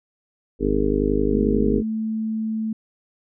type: harmonic tone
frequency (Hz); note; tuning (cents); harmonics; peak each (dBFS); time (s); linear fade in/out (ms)
51.2; G#1; -24; 1 / 2 / 3 / 4 / 5 / 6 / 7 / 8 / 9; -25 / -34 / -31 / -30 / -24 / -25 / -33 / -23 / -27; 0.59-1.83; 50
type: tone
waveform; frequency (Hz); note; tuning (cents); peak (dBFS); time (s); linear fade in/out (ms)
sine; 220; A3; 0; -22; 1.32-2.73; 5
effects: none